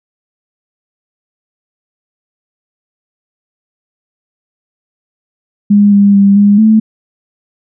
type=tone with pitch steps; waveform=sine; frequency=204.4 / 201.3 / 198.9 / 203.6 / 218.5 Hz; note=G#3 / G3 / G3 / G#3 / A3; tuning=-27 / +46 / +25 / -34 / -12 cents; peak=-3 dBFS; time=5.7-6.8 s; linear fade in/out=10 ms; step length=220 ms; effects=none